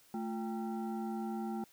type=tone with frequency modulation; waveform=sine; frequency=220 Hz; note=A3; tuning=in tune; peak=-35 dBFS; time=0.14-1.64 s; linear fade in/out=2 ms; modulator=570 Hz; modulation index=0.92; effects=white hiss -64 dBFS RMS until 1.72 s